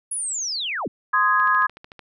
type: linear sweep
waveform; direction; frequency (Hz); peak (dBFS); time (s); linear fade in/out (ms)
sine; down; 10548 to 117.5; -24; 0.11-0.88; 5
type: chord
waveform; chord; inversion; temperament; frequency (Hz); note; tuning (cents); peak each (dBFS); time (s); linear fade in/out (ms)
sine; Ab major; first; just; 1038.3 / 1245.9 / 1661.2; C6 / Eb6 / Ab6; -14 / +2 / 0; -20; 1.13-1.67; 10
type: click train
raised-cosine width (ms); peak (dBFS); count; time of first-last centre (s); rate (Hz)
0.3; -25; 9; 1.4-1.993; 13.5
effects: none